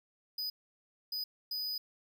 square tone bursts at uneven times, 4978 Hz, D#8, in tune, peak -35 dBFS, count 3, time 0.38-0.5 / 1.12-1.24 / 1.51-1.78 s, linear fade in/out 5 ms, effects none

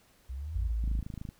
sine exponential two-way sweep, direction up then down, 61.3 to 91 to 61.3 Hz, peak -35 dBFS, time 0.29-0.72 s, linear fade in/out 10 ms, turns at 0.63 s
sine tone, 55.4 Hz, A1, 13 cents sharp, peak -28 dBFS, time 0.55-1.01 s, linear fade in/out 10 ms
click train, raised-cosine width 5 ms, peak -27 dBFS, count 13, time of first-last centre 0.84-1.289 s, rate 26.7 Hz
effects pink hiss -64 dBFS RMS until 1.39 s

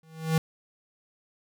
square tone with exponential growth, 160.3 Hz, E3, 48 cents flat, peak -19 dBFS, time 0.03-0.38 s, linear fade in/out 2 ms, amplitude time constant 76 ms, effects none

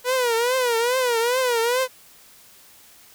sawtooth tone with vibrato, 486.4 Hz, B4, 26 cents flat, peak -15 dBFS, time 0.04-1.88 s, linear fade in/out 50 ms, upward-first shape triangle, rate 2.4 Hz, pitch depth 140 cents each way, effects white hiss -50 dBFS RMS until 3.14 s

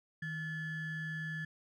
triangle ring-modulated tone, 784 Hz, G5, in tune, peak -32 dBFS, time 0.22-1.45 s, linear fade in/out 5 ms, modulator 942 Hz, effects none

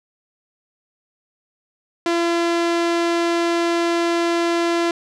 sawtooth tone, 340 Hz, F4, 46 cents flat, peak -13 dBFS, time 2.06-4.91 s, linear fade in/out 2 ms, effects low-pass 6000 Hz 12 dB/octave

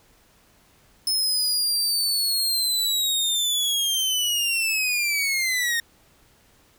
sawtooth linear sweep, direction down, 5220 to 1835 Hz, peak -18 dBFS, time 1.07-5.8 s, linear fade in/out 2 ms, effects pink hiss -58 dBFS RMS until 6.78 s

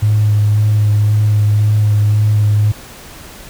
triangle tone with vibrato, 105.4 Hz, G#2, 26 cents sharp, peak -5 dBFS, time 0.02-2.72 s, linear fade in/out 10 ms, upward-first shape sine, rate 1.9 Hz, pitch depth 15 cents each way, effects tanh soft clip ceiling -6 dBFS + pink hiss -35 dBFS RMS until 3.49 s

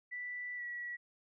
sine tone with pitch glide, 1972 to 1933.6 Hz, B6 to B6, -3 to -37 cents, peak -39 dBFS, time 0.11-0.97 s, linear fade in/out 20 ms, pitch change -34 cents, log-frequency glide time 0.56-0.63 s, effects none

